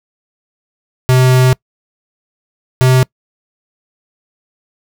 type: tone pair in turn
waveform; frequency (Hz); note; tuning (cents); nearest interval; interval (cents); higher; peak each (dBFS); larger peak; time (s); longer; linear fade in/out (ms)
square; 128.3 / 128.83; C3 / C3; -34 / -26; unison; 8; second; -7; neither; 1.09-1.53 / 2.81-3.03; first; 0
effects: noise-tail reverb RT60 0.1 s tail -25 dB re dry